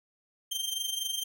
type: tone with amplitude modulation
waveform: sawtooth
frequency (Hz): 3153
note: G7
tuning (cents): +9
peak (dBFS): -25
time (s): 0.51-1.24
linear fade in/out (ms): 10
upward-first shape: sine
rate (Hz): 24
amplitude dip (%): 65
effects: none